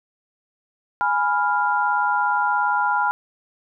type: chord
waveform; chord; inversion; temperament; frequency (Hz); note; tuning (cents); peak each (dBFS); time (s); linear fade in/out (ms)
sine; F diminished; first; equal; 830.6 / 987.8 / 1396.9; Ab5 / Cb6 / F6; 0 / 0 / 0; -22; 1.01-3.11; 0
effects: none